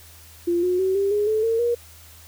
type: tone with pitch steps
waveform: sine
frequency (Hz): 345.5 / 361.6 / 378.5 / 396.2 / 414.7 / 434 / 454.3 / 475.5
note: F4 / F#4 / F#4 / G4 / G#4 / A4 / A#4 / A#4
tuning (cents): -19 / -40 / +39 / +18 / -3 / -24 / -45 / +34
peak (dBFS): -18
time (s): 0.47-1.75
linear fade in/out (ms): 10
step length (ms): 160
effects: added 81 Hz sine -48 dBFS peak until 2.27 s + white hiss -48 dBFS RMS until 2.27 s